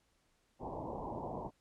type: low-pass noise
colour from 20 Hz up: white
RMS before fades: -42 dBFS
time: 0.59-1.51 s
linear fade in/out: 50 ms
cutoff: 1000 Hz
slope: 96 dB/octave
effects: pink hiss -75 dBFS RMS until 1.6 s + low-pass 10000 Hz 12 dB/octave